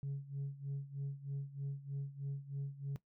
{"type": "tone with tremolo", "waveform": "sine", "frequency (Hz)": 139.3, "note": "C#3", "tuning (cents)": 9, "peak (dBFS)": -34, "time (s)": [0.03, 2.96], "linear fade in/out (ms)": 0, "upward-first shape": "sine", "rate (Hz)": 3.2, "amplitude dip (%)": 85, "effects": ["noise-tail reverb RT60 0.1 s tail -17 dB re dry", "tanh soft clip ceiling -35 dBFS"]}